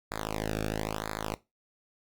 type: tone with flanger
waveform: sawtooth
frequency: 53.3 Hz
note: G#1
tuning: 46 cents sharp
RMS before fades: -34 dBFS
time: 0.11-1.35 s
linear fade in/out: 5 ms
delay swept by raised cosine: 0.34 to 1 ms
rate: 1 Hz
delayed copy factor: -0.95
effects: noise-tail reverb RT60 0.2 s tail -17 dB re dry + Opus 48 kbps